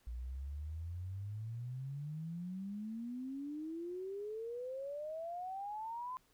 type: exponential sweep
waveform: sine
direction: up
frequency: 57.8 to 1033 Hz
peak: -40 dBFS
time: 0.07-6.17 s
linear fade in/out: 0 ms
effects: pink hiss -72 dBFS RMS until 6.33 s

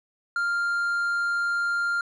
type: tone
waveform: triangle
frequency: 1396.9 Hz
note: F6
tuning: in tune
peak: -21 dBFS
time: 0.36-2.01 s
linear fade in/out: 2 ms
effects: resampled to 24000 Hz

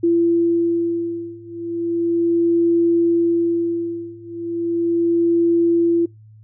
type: beating tone pair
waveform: sine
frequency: 338.5 / 338.86 Hz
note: E4 / E4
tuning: +46 / +48 cents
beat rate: 0.36 Hz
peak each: -19 / -18 dBFS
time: 0.03-6.06 s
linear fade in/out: 10 ms
effects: noise-tail reverb RT60 0.2 s tail -23 dB re dry + added 108 Hz sine -42 dBFS peak until 6.43 s

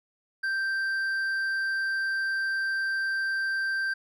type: tone with hard clipping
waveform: sine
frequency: 1568 Hz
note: G6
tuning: in tune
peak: -27 dBFS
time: 0.43-3.94 s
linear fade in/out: 10 ms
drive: 4 dB
effects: none

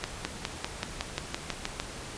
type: accelerating click train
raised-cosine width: 0.2 ms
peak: -12 dBFS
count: 11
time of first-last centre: 0.04-1.8 s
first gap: 210 ms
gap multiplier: 0.96
effects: pink hiss -41 dBFS RMS until 2.17 s + resampled to 22050 Hz

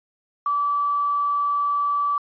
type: tone with quantisation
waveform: sine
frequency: 1155 Hz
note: D6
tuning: 29 cents flat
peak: -19 dBFS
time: 0.46-2.18 s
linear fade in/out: 2 ms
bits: 8
effects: resampled to 11025 Hz

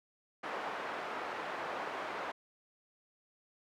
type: band-pass noise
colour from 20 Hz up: pink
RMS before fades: -40 dBFS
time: 0.43-2.32 s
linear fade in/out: 10 ms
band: 570 to 1600 Hz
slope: 12 dB/octave
effects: none

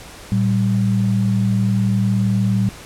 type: tone pair together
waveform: sine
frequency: 113.96 / 193.6 Hz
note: A#2 / G3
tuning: -39 / -21 cents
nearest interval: major sixth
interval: 918 cents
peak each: -17 dBFS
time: 0.32-2.69 s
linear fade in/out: 0 ms
effects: pink hiss -38 dBFS RMS until 2.85 s + low-pass 11000 Hz 12 dB/octave

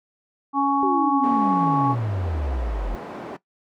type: harmonic tone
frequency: 278.5 Hz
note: C#4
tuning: 8 cents sharp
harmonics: 1 / 3 / 4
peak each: -22 / -22 / -22 dBFS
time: 0.53-1.96 s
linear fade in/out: 50 ms
type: exponential sweep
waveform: sine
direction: down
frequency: 392 to 42.38 Hz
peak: -23 dBFS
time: 0.83-2.95 s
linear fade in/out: 0 ms
type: band-pass noise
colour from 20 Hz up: white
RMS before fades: -35 dBFS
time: 1.23-3.37 s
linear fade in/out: 10 ms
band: 200 to 650 Hz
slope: 12 dB/octave
effects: noise-tail reverb RT60 0.1 s tail -17 dB re dry

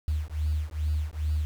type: beating tone pair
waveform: sine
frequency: 75.2 / 77.6 Hz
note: D2 / D#2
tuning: +42 / -4 cents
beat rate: 2.4 Hz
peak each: -28 dBFS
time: 0.08-1.45 s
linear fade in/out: 0 ms
effects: tanh soft clip ceiling -19 dBFS + 8-bit

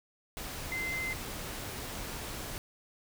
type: tone in noise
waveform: sine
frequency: 2071 Hz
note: C7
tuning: 18 cents flat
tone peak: -33 dBFS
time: 0.72-1.13 s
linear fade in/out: 0 ms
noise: pink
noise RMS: -40 dBFS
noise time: 0.37-2.58 s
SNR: +4 dB
effects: none

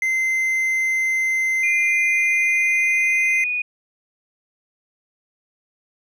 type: tone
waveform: triangle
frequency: 2072 Hz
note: C7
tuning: 17 cents flat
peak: -16 dBFS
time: 0.02-3.44 s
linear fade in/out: 2 ms
type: tone with pitch glide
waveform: sine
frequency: 2423 to 2468 Hz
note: D#7 to D#7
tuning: -47 to -15 cents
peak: -20 dBFS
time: 1.63-3.62 s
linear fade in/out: 5 ms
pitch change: +32 cents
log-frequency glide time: 1.89-3.26 s
effects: none

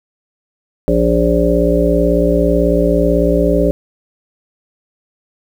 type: harmonic tone with a mistuned harmonic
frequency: 58.1 Hz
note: A#1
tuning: 5 cents flat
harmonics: 1 / 3 / 5 / 7 / 9 / 10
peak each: -17 / -17 / -17 / -17 / -17 / -17 dBFS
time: 0.88-3.71 s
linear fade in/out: 0 ms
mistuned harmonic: 1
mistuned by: +15 cents
effects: 7-bit

